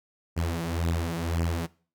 sawtooth beating tone pair, 82.6 / 84.5 Hz, E2 / E2, +4 / +43 cents, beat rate 1.9 Hz, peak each -26 / -25 dBFS, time 0.36-1.67 s, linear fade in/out 20 ms, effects noise-tail reverb RT60 0.4 s tail -21 dB re dry

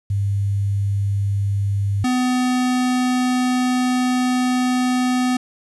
sine / square tone pair in turn, 100 / 251.5 Hz, G2 / B3, +35 / +32 cents, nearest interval octave + major third, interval 1597 cents, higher second, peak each -17 dBFS, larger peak neither, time 0.1-2.04 / 2.04-5.37 s, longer second, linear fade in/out 5 ms, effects resampled to 24000 Hz + 8-bit

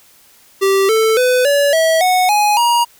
square tone with pitch steps, 389.6 / 442.4 / 502.3 / 570.4 / 647.7 / 735.5 / 835.1 / 948.3 Hz, G4 / A4 / B4 / C#5 / E5 / F#5 / G#5 / A#5, -11 / +9 / +29 / +49 / -31 / -11 / +9 / +29 cents, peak -11 dBFS, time 0.61-2.85 s, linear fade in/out 20 ms, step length 280 ms, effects white hiss -48 dBFS RMS until 2.99 s

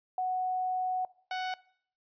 sine / sawtooth tone pair in turn, 740 / 742.7 Hz, F#5 / F#5, 0 / +6 cents, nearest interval unison, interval 6 cents, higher second, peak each -28 dBFS, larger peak neither, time 0.18-1.05 / 1.31-1.54 s, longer first, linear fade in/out 2 ms, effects noise-tail reverb RT60 0.6 s tail -21 dB re dry + resampled to 11025 Hz

